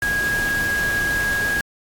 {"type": "tone in noise", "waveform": "sine", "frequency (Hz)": 1646, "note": "G#6", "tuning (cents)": -16, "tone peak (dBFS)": -19, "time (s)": [0.02, 1.61], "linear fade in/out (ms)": 2, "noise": "pink", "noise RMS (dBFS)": -29, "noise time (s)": [0.02, 1.61], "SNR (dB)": 7, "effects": ["AAC 64 kbps"]}